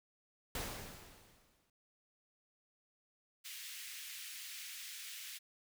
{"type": "noise with exponential decay", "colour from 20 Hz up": "pink", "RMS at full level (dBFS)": -39, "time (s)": [0.55, 1.7], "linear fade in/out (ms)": 2, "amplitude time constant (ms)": 250}
{"type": "high-pass noise", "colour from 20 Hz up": "pink", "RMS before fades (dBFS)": -48, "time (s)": [3.44, 5.39], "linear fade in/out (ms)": 20, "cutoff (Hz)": 2000, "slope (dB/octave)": 24}
{"effects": []}